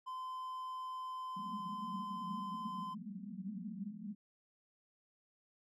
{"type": "tone", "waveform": "triangle", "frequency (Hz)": 1028, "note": "C6", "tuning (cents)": -31, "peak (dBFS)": -39, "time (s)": [0.06, 2.95], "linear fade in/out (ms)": 20}
{"type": "band-pass noise", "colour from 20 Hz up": "pink", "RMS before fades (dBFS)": -46, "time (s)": [1.36, 4.15], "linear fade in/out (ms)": 10, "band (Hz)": [180, 230], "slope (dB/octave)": 96}
{"effects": []}